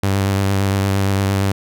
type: tone with vibrato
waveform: sawtooth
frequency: 98 Hz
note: G2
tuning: in tune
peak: -11 dBFS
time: 0.03-1.52 s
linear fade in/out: 5 ms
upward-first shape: sine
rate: 8.7 Hz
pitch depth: 22 cents each way
effects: none